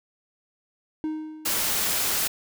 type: tone with exponential decay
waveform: triangle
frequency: 311.1 Hz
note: D#4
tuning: in tune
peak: -22 dBFS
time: 1.04-1.96 s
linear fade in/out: 0 ms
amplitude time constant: 200 ms
type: noise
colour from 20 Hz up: white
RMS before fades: -25 dBFS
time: 1.45-2.28 s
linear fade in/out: 10 ms
effects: none